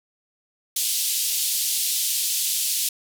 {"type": "band-pass noise", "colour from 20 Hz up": "white", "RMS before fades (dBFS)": -24, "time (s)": [0.76, 2.89], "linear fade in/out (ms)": 5, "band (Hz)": [3100, 14000], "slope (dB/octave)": 24, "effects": []}